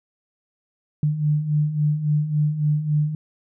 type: beating tone pair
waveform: sine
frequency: 147.5 / 151.1 Hz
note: D3 / D3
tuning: +8 / +50 cents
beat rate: 3.6 Hz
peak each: -25 / -19 dBFS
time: 1.03-3.15 s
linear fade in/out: 2 ms
effects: none